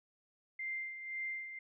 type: tone with tremolo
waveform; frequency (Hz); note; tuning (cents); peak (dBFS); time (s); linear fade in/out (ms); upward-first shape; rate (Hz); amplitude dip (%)
sine; 2093; C7; 0; -36; 0.59-1.59; 5; sine; 1.9; 60
effects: none